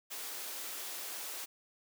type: high-pass noise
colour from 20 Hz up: white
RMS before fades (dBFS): -42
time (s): 0.1-1.46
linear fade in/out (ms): 20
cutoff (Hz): 290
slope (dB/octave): 24
effects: none